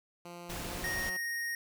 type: tone with pitch glide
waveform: 10% pulse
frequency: 173.7 to 182.76 Hz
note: F3 to F#3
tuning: -9 to -21 cents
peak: -36 dBFS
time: 0.25-1.17 s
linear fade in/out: 5 ms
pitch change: +88 cents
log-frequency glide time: 0.68-0.91 s
type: noise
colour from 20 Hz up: pink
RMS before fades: -40 dBFS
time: 0.49-1.1 s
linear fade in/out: 10 ms
type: tone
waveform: square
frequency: 1864.7 Hz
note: A#6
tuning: in tune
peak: -34 dBFS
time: 0.84-1.55 s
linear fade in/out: 2 ms
effects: none